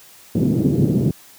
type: band-pass noise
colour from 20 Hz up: pink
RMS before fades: -17 dBFS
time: 0.35-1.11 s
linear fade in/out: 5 ms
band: 120 to 340 Hz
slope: 24 dB/octave
effects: white hiss -46 dBFS RMS until 1.38 s + high-pass 60 Hz 12 dB/octave